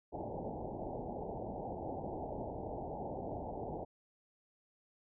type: low-pass noise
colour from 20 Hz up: white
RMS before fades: -42 dBFS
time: 0.12-3.85 s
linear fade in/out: 20 ms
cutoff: 870 Hz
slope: 96 dB/octave
effects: none